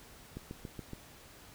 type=click train; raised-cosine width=3 ms; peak=-28 dBFS; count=5; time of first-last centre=0.37-0.933 s; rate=7.1 Hz; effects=pink hiss -55 dBFS RMS until 1.54 s